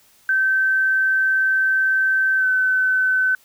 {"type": "tone with pitch glide", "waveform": "sine", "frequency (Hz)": [1546, 1519.4], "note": ["G6", "F#6"], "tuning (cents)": [-24, 46], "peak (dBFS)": -15, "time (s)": [0.29, 3.35], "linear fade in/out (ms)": 2, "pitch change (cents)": -30, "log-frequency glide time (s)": [2.37, 2.46], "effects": ["white hiss -55 dBFS RMS until 3.44 s"]}